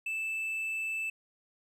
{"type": "tone", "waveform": "triangle", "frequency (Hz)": 2637, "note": "E7", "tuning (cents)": 0, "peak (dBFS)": -30, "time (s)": [0.06, 1.1], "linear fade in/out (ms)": 5, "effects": []}